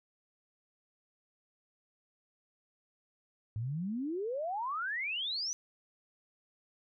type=exponential sweep; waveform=sine; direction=up; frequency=103.83 to 6100 Hz; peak=-33 dBFS; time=3.56-5.53 s; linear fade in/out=0 ms; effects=none